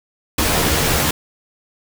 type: noise with comb filter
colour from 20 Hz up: pink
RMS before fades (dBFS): -17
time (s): 0.38-1.11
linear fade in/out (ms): 5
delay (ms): 13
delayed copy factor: +0.7
effects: none